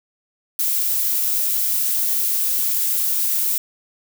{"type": "noise", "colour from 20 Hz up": "violet", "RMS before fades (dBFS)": -20, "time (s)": [0.59, 3.58], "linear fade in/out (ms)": 2, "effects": []}